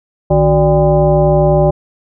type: tone with frequency modulation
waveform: sine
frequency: 370 Hz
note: F#4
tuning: in tune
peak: -7 dBFS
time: 0.3-1.71 s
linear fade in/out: 10 ms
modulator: 216 Hz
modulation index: 1.7
effects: none